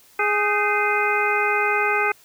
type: harmonic tone with a mistuned harmonic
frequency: 415.3 Hz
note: G#4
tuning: in tune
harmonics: 1 / 2 / 3 / 4 / 5 / 6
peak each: -25 / -25 / -25 / -25 / -25 / -25 dBFS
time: 0.19-2.12 s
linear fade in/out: 5 ms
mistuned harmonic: 4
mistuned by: -130 cents
effects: white hiss -53 dBFS RMS until 2.24 s